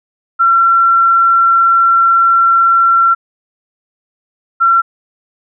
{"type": "tone pair in turn", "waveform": "sine", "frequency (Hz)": [1359, 1359], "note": ["F6", "F6"], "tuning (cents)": [-48, -48], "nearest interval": "unison", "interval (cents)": 0, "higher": "neither", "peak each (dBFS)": -6, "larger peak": "neither", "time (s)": [[0.39, 3.15], [4.6, 4.82]], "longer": "first", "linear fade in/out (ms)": 20, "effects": []}